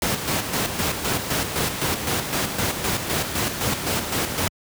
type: noise with tremolo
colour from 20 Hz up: pink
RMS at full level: -22 dBFS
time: 0.02-4.48 s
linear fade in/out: 2 ms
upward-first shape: square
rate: 3.9 Hz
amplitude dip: 50%
effects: high-pass 80 Hz 12 dB/octave